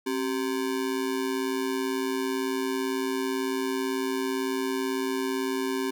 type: ring-modulated tone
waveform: square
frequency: 326.9 Hz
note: E4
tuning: 14 cents flat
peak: -24 dBFS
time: 0.06-5.91 s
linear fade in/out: 10 ms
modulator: 59 Hz
effects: none